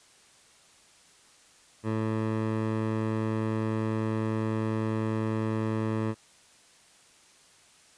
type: tone with low-pass filter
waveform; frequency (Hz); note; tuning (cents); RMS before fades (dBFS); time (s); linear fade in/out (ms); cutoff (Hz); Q
15% pulse; 110; A2; 0; -29; 1.83-6.15; 50; 1900; 0.58
effects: white hiss -58 dBFS RMS until 7.97 s + resampled to 22050 Hz